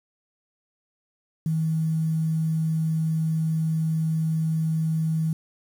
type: tone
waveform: sine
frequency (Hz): 159.8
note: D#3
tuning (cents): +47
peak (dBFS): -21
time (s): 1.46-5.33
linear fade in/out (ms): 2
effects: 8-bit